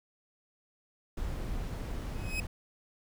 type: noise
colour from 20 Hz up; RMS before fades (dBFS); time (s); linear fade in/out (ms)
brown; -36; 1.17-2.47; 5
type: tone with exponential growth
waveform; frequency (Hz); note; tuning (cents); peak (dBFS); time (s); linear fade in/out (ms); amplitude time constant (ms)
40% pulse; 2537; D#7; +33; -29; 2.09-2.4; 2; 66
effects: none